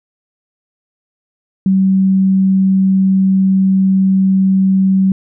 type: tone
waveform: sine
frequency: 191.1 Hz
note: G3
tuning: 44 cents flat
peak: -8 dBFS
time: 1.66-5.12 s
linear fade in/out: 2 ms
effects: none